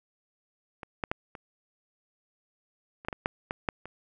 clicks, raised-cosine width 0.5 ms, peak -24 / -14 / -13 / -27 / -30 / -13 / -20 / -11 / -16 / -11 / -26 dBFS, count 11, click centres 0.832 / 1.038 / 1.115 / 1.352 / 3.049 / 3.085 / 3.128 / 3.259 / 3.509 / 3.688 / 3.856 s, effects none

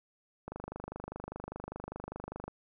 click train, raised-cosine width 1 ms, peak -26 dBFS, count 51, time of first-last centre 0.48-2.48 s, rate 25 Hz, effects none

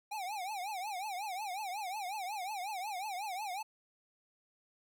square tone with vibrato, 789 Hz, G5, 11 cents sharp, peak -38 dBFS, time 0.11-3.63 s, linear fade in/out 10 ms, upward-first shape triangle, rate 5.5 Hz, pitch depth 210 cents each way, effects none

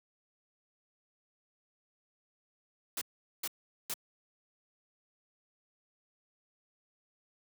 white noise bursts, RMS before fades -36 dBFS, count 3, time 2.97-3.939 s, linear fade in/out 2 ms, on 43 ms, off 420 ms, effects high-pass 150 Hz 12 dB/octave

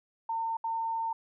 sine tone bursts at uneven times, 907 Hz, A#5, 48 cents flat, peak -29 dBFS, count 2, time 0.29-0.57 / 0.64-1.13 s, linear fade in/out 5 ms, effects none

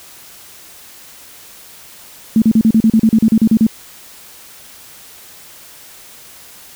sine tone bursts, 221.9 Hz, A3, 15 cents sharp, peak -6 dBFS, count 14, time 2.36-3.667 s, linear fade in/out 2 ms, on 59 ms, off 37 ms, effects white hiss -39 dBFS RMS until 6.75 s

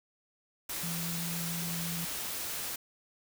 sine tone in noise, 169 Hz, E3, 43 cents sharp, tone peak -36 dBFS, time 0.83-2.05 s, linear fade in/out 5 ms, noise white, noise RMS -37 dBFS, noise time 0.69-2.76 s, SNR -2 dB, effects none

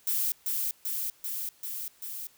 violet noise with echo, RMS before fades -28 dBFS, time 0.07-0.32 s, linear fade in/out 2 ms, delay 390 ms, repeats 5, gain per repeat -2 dB, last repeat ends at 2.27 s, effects white hiss -61 dBFS RMS until 2.37 s

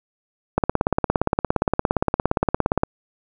click train, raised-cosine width 1 ms, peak -3 dBFS, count 40, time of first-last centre 0.58-2.834 s, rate 17.3 Hz, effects none

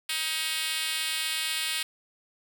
5% pulse tone with high-pass filter, 316.2 Hz, D#4, 28 cents sharp, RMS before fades -30 dBFS, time 0.09-1.83 s, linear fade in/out 5 ms, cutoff 2700 Hz, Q 0.79, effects none

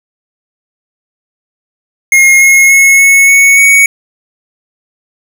square tone with pitch steps, 2146 / 2163 / 2181 / 2199 / 2217 / 2235 Hz, C7 / C#7 / C#7 / C#7 / C#7 / C#7, +43 / -43 / -29 / -14 / 0 / +14 cents, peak -3 dBFS, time 2.12-3.86 s, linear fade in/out 2 ms, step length 290 ms, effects none

